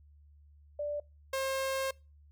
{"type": "tone pair in turn", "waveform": ["sine", "sawtooth"], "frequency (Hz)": [587.3, 534.2], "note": ["D5", "C5"], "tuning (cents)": [0, 36], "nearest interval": "major second", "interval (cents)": 164, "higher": "first", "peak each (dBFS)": [-32, -27], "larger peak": "second", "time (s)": [[0.79, 1], [1.33, 1.91]], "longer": "second", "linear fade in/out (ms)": 5, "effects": ["noise-tail reverb RT60 0.3 s tail -25 dB re dry", "added 73 Hz sine -56 dBFS peak until 2.31 s"]}